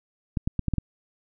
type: clicks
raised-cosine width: 5 ms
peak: -12 dBFS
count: 6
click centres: 0.372 / 0.475 / 0.593 / 0.683 / 0.737 / 0.783 s
effects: none